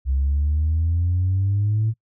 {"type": "exponential sweep", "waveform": "sine", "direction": "up", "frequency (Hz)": [65.3, 112.5], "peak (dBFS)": -16, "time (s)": [0.05, 1.94], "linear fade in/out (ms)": 50, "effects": ["noise-tail reverb RT60 0.1 s tail -26 dB re dry", "tanh soft clip ceiling -14 dBFS"]}